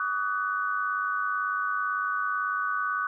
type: tone cluster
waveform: sine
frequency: 1144 / 1242 / 1491 Hz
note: D6 / D#6 / F#6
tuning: -46 / -3 / +13 cents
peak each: -30 / -32 / -29 dBFS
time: 0-3.07 s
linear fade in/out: 2 ms
effects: none